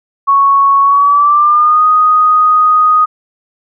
sine tone with pitch glide, 1108.7 to 1244.5 Hz, C#6 to D#6, 0 to 0 cents, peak -5 dBFS, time 0.27-3.06 s, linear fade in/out 20 ms, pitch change +200 cents, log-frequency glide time 0.82-1.85 s, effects none

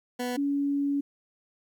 20% pulse / sine tone pair in turn, 246.9 / 282.6 Hz, B3 / C#4, 0 / +34 cents, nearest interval major second, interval 234 cents, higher second, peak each -24 dBFS, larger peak neither, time 0.19-0.37 / 0.37-1.01 s, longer second, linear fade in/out 10 ms, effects 11-bit

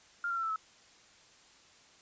sine tone with pitch steps, 1400 / 1373.6 / 1347.6 / 1322.2 / 1297.2 Hz, F6 / F6 / E6 / E6 / E6, +4 / -29 / +38 / +5 / -28 cents, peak -31 dBFS, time 0.24-0.56 s, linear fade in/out 2 ms, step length 64 ms, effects white hiss -60 dBFS RMS until 2.01 s + resampled to 16000 Hz

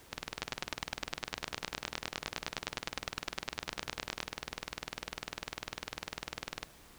two click trains, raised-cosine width 0.2 ms, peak -17 / -15 dBFS, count 131 / 38, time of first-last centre 0.13-6.63 / 0.42-4.203 s, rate 20 / 9.78 Hz, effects pink hiss -57 dBFS RMS until 6.98 s

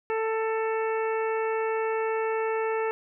harmonic tone, 443.7 Hz, A4, 14 cents sharp, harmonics 1 / 2 / 3 / 4 / 5 / 6, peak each -26 / -32 / -36 / -38 / -40 / -42 dBFS, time 0.1-2.91 s, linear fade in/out 0 ms, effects none

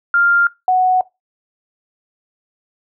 sine tone pair in turn, 1396.9 / 740 Hz, F6 / F#5, 0 / 0 cents, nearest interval major seventh, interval 1100 cents, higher first, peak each -10 dBFS, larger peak neither, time 0.14-0.47 / 0.68-1.01 s, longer neither, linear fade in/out 2 ms, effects noise-tail reverb RT60 0.2 s tail -20 dB re dry

